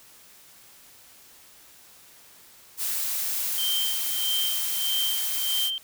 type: noise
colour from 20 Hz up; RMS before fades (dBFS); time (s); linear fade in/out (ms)
blue; -28; 2.77-5.71; 50
type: tone with tremolo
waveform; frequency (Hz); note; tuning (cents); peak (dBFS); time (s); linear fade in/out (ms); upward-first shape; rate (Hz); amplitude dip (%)
sine; 3136; G7; 0; -24; 3.58-5.78; 0; sine; 1.6; 80
effects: white hiss -52 dBFS RMS until 5.83 s